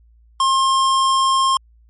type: tone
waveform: square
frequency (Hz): 1066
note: C6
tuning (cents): +32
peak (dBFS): -14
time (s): 0.4-1.57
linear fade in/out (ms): 2
effects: added 57 Hz sine -48 dBFS peak until 1.89 s + MP3 48 kbps